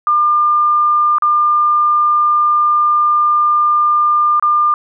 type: tone with dropouts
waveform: sine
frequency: 1200 Hz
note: D6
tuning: 37 cents sharp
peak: -9 dBFS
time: 0.07-4.74 s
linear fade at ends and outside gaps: 1 ms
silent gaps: 1.184-1.222 / 4.397-4.425 s
effects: none